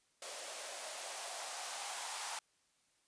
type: noise with band-pass filter sweep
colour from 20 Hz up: violet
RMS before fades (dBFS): -44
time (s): 0.22-2.39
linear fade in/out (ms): 2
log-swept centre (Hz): 540 to 870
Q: 3.5
effects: white hiss -75 dBFS RMS until 3.07 s + resampled to 22050 Hz